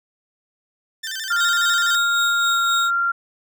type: tone with vibrato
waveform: 15% pulse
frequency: 1661.2 Hz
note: G#6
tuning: in tune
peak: -20 dBFS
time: 1.03-1.96 s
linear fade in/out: 10 ms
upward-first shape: square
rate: 12 Hz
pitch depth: 120 cents each way
type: tone with pitch glide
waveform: sine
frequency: 1397 to 1384.1 Hz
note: F6 to F6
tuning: 0 to -16 cents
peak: -17 dBFS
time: 1.3-3.12 s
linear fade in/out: 10 ms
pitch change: -16 cents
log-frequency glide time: 2.39-2.56 s
type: tone with tremolo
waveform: 30% pulse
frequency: 3729 Hz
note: A#7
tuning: in tune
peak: -18 dBFS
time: 1.37-2.91 s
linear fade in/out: 50 ms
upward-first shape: sine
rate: 3.8 Hz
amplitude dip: 40%
effects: none